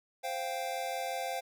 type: chord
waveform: square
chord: C suspended fourth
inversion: none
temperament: equal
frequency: 523.3 / 698.5 / 784 Hz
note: C5 / F5 / G5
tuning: 0 / 0 / 0 cents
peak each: -40 / -38 / -39 dBFS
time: 0.23-1.41 s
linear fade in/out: 20 ms
effects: none